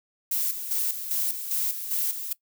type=noise with tremolo; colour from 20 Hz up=violet; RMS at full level=-26 dBFS; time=0.31-2.33 s; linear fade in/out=5 ms; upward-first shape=square; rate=2.5 Hz; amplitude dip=60%; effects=noise-tail reverb RT60 0.1 s tail -20 dB re dry